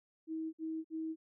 sine tone bursts, 320 Hz, D#4, 49 cents sharp, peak -36 dBFS, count 3, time 0.27-1.16 s, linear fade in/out 50 ms, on 260 ms, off 55 ms, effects none

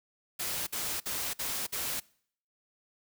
white noise bursts, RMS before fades -34 dBFS, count 5, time 0.39-2.002 s, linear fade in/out 10 ms, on 280 ms, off 53 ms, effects noise-tail reverb RT60 0.6 s tail -24 dB re dry

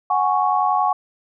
sine chord, F# suspended second, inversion none, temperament equal, 740 / 830.6 / 1108.7 Hz, F#5 / G#5 / C#6, 0 / 0 / 0 cents, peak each -20 dBFS, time 0.1-0.93 s, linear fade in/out 5 ms, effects none

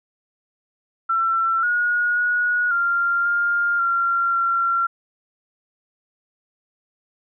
sine tone with pitch steps, 1346 / 1445 / 1455 / 1390 / 1404 / 1377 / 1369 Hz, E6 / F#6 / F#6 / F6 / F6 / F6 / F6, +36 / -41 / -29 / -9 / +9 / -25 / -35 cents, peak -17 dBFS, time 1.09-4.87 s, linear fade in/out 10 ms, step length 540 ms, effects none

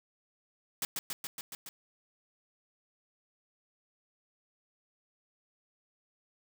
white noise with echo, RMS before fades -33 dBFS, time 0.82-0.85 s, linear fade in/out 2 ms, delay 140 ms, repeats 6, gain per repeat -2 dB, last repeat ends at 1.69 s, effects none

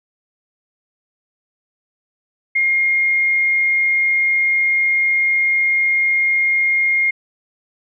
sine tone, 2132 Hz, C7, 32 cents sharp, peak -13 dBFS, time 2.55-7.11 s, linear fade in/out 10 ms, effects none

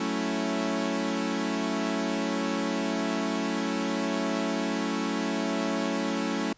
sawtooth chord, F# minor seventh, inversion none, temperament equal, 185 / 220 / 277.2 / 329.6 Hz, F#3 / A3 / C#4 / E4, 0 / 0 / 0 / 0 cents, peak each -31 / -27 / -27 / -30 dBFS, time 0-6.53 s, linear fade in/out 5 ms, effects pink hiss -61 dBFS RMS until 6.57 s + resampled to 16000 Hz

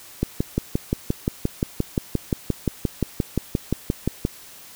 click train, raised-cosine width 3 ms, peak -7 dBFS, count 24, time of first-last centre 0.23-4.251 s, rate 5.72 Hz, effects white hiss -44 dBFS RMS until 4.75 s

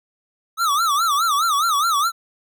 square tone with vibrato, 1244.5 Hz, D#6, in tune, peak -17 dBFS, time 0.57-2.12 s, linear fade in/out 50 ms, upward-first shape sine, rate 4.8 Hz, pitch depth 180 cents each way, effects none

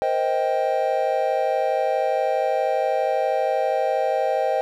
triangle chord, C minor seventh, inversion third, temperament just, 470.9 / 523.3 / 627.9 / 784.9 Hz, Bb4 / C5 / Eb5 / G5, +18 / 0 / +16 / +2 cents, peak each -28 / -22 / -22 / -22 dBFS, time 0.02-4.61 s, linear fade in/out 0 ms, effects none

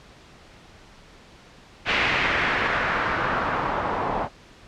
white noise with low-pass filter sweep, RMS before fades -24 dBFS, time 1.85-4.29 s, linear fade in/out 50 ms, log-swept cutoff 2500 to 850 Hz, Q 1.8, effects pink hiss -49 dBFS RMS until 4.67 s + low-pass 5000 Hz 12 dB/octave

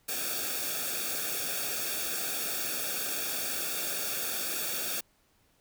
white noise with comb filter, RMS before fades -33 dBFS, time 0.08-5.01 s, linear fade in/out 10 ms, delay 0.99 ms, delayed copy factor -0.8, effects pink hiss -68 dBFS RMS until 5.6 s

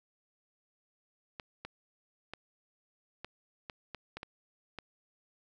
clicks, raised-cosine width 0.3 ms, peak -25 dBFS, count 9, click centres 1.398 / 1.65 / 2.336 / 3.246 / 3.698 / 3.947 / 4.17 / 4.231 / 4.787 s, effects none

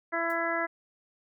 harmonic tone, 334.4 Hz, E4, 25 cents sharp, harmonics 1 / 2 / 3 / 4 / 5 / 6, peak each -36 / -32 / -36 / -34 / -33 / -35 dBFS, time 0.12-0.67 s, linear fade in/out 20 ms
blue noise with exponential decay, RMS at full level -48 dBFS, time 0.3-0.4 s, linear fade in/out 0 ms, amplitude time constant 21 ms
effects none

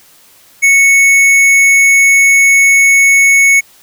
sine tone with hard clipping, 2211 Hz, C#7, 5 cents flat, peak -6 dBFS, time 0.62-3.61 s, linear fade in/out 20 ms, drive 12 dB, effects white hiss -44 dBFS RMS until 3.82 s

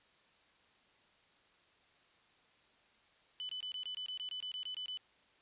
sine tone bursts, 3000 Hz, F#7, 23 cents sharp, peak -39 dBFS, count 14, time 3.4-4.973 s, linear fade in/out 0 ms, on 91 ms, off 23 ms, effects white hiss -68 dBFS RMS until 5.41 s + resampled to 8000 Hz

